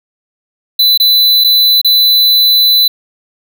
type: tone with dropouts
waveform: square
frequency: 4000 Hz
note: B7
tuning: 21 cents sharp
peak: -6 dBFS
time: 0.79-2.88 s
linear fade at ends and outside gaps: 5 ms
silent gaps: 0.976-0.999 / 1.44-1.444 / 1.815-1.846 s
effects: none